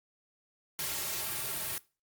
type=noise with comb filter; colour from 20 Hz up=white; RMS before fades=-35 dBFS; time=0.79-1.78 s; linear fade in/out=0 ms; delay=4 ms; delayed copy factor=-0.95; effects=noise-tail reverb RT60 0.3 s tail -20 dB re dry + Opus 48 kbps